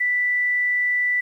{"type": "tone", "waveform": "sine", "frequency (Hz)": 1975.5, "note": "B6", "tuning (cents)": 0, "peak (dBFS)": -18, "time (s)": [0, 1.21], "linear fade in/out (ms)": 10, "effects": ["9-bit"]}